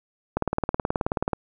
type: click train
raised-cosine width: 1 ms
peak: -9 dBFS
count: 19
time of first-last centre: 0.37-1.333 s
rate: 18.7 Hz
effects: none